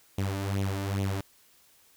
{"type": "tone with flanger", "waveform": "sawtooth", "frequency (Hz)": 98, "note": "G2", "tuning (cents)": 0, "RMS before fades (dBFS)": -30, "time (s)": [0.18, 1.21], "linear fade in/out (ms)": 5, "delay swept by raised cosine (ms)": [0.3, 3.4], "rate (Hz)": 2.4, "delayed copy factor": 0.75, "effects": ["white hiss -61 dBFS RMS until 1.96 s"]}